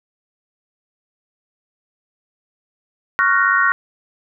sine chord, Gb major seventh, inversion second, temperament equal with one note detuned, 1108.7 / 1396.9 / 1493.7 / 1864.7 Hz, Db6 / F6 / Gb6 / Bb6, 0 / 0 / +16 / 0 cents, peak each -18 dBFS, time 3.19-3.72 s, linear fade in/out 0 ms, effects none

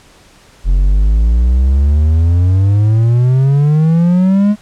triangle exponential sweep, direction up, 43.65 to 211.6 Hz, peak -5 dBFS, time 0.64-4.56 s, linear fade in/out 50 ms, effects pink hiss -44 dBFS RMS until 4.61 s + low-pass 9000 Hz 12 dB/octave

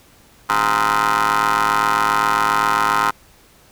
20% pulse ring-modulated tone, 107.5 Hz, A2, 40 cents flat, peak -7 dBFS, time 0.49-3.11 s, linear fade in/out 10 ms, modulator 1150 Hz, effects pink hiss -50 dBFS RMS until 3.71 s

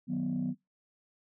sine chord, B major, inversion first, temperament just, 154.34 / 185.21 / 246.9 Hz, D#3 / F#3 / B3, -14 / +2 / 0 cents, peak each -36 / -33 / -31 dBFS, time 0.07-0.55 s, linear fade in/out 50 ms, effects noise-tail reverb RT60 0.2 s tail -24 dB re dry + tanh soft clip ceiling -24 dBFS

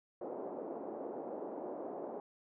pink band-pass noise, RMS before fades -43 dBFS, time 0.21-2.2 s, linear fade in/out 2 ms, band 300 to 740 Hz, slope 24 dB/octave, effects none

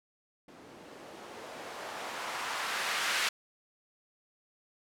violet noise with low-pass filter sweep, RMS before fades -37 dBFS, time 0.48-3.29 s, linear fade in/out 5 ms, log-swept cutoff 280 to 1900 Hz, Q 0.92, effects none

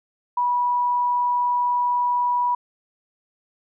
sine tone, 976 Hz, B5, 21 cents flat, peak -18 dBFS, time 0.37-2.55 s, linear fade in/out 5 ms, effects none

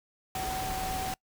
sine tone in noise, 756 Hz, F#5, 37 cents sharp, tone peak -33 dBFS, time 0.35-1.14 s, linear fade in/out 2 ms, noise pink, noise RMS -36 dBFS, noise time 0.35-1.14 s, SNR 0 dB, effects noise-tail reverb RT60 0.1 s tail -25 dB re dry

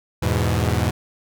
sawtooth chord, E major, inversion none, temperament equal, 82.41 / 103.83 / 123.47 Hz, E2 / G#2 / B2, 0 / 0 / 0 cents, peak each -18 / -18 / -19 dBFS, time 0.22-0.91 s, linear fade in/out 10 ms, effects none

